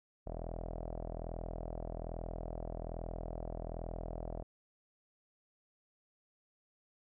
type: tone with low-pass filter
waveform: sawtooth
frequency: 41.2 Hz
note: E1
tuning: in tune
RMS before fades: -42 dBFS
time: 0.26-4.43 s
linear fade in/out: 10 ms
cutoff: 650 Hz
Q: 4.6
effects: none